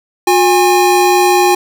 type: tone pair together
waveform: square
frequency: 359.8 / 818 Hz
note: F#4 / G#5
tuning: -48 / -26 cents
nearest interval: octave + major second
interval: 1422 cents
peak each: -11 dBFS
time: 0.27-1.55 s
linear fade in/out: 5 ms
effects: none